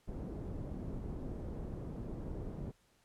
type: low-pass noise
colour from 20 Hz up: pink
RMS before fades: -42 dBFS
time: 0.07-2.72 s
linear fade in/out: 20 ms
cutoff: 400 Hz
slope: 12 dB/octave
effects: pink hiss -71 dBFS RMS until 3.04 s + low-pass 12000 Hz 12 dB/octave